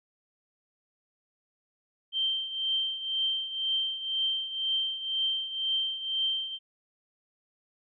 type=tone with tremolo; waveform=sine; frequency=3136 Hz; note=G7; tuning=in tune; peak=-24 dBFS; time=2.12-6.59 s; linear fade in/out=50 ms; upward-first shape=triangle; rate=2 Hz; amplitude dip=75%; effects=none